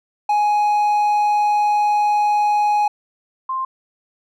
triangle / sine tone pair in turn, 834 / 1050.8 Hz, G#5 / C6, +7 / +7 cents, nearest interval major third, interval 400 cents, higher second, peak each -12 / -20 dBFS, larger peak first, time 0.29-2.88 / 3.49-3.65 s, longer first, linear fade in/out 5 ms, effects none

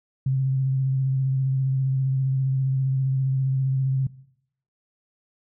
sine tone with vibrato, 133.1 Hz, C3, 30 cents sharp, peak -19 dBFS, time 0.26-4.07 s, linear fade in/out 5 ms, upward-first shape square, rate 15 Hz, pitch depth 16 cents each way, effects noise-tail reverb RT60 0.7 s tail -19 dB re dry

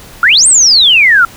sine exponential two-way sweep, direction up then down, 1330 to 8870 to 1330 Hz, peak -3 dBFS, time 0.23-1.25 s, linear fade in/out 2 ms, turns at 0.47 s, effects pink hiss -34 dBFS RMS until 1.36 s

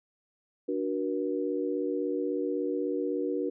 sine chord, D augmented, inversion none, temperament equal with one note detuned, 293.7 / 370 / 477.3 Hz, D4 / F#4 / A#4, 0 / 0 / +41 cents, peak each -32 dBFS, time 0.68-3.5 s, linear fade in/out 10 ms, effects none

